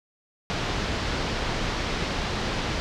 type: low-pass noise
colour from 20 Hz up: pink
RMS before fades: -28 dBFS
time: 0.5-2.8 s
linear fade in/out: 0 ms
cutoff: 5300 Hz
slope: 24 dB/octave
effects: none